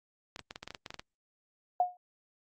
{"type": "clicks", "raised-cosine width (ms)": 0.2, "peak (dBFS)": -23, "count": 12, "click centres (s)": [0.361, 0.393, 0.509, 0.559, 0.63, 0.676, 0.706, 0.748, 0.862, 0.905, 0.943, 0.995]}
{"type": "tone with exponential decay", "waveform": "sine", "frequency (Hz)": 720, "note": "F#5", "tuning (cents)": -47, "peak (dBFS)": -20, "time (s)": [1.8, 1.97], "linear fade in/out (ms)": 2, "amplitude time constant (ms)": 36}
{"effects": ["Opus 48 kbps"]}